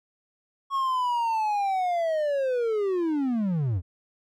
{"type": "linear sweep", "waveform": "triangle", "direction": "down", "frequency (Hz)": [1104, 79], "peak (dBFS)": -21, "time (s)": [0.7, 3.82], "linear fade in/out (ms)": 50, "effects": []}